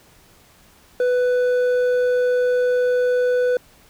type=tone with hard clipping; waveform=sine; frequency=496.4 Hz; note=B4; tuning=9 cents sharp; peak=-17 dBFS; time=1-3.57 s; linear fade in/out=2 ms; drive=5 dB; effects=pink hiss -52 dBFS RMS until 3.89 s